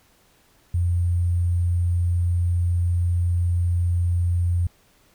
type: tone with sample-and-hold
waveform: sine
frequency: 87.31 Hz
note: F2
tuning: in tune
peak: -18 dBFS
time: 0.74-4.67 s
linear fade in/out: 5 ms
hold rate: 8820 Hz
effects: pink hiss -59 dBFS RMS until 5.14 s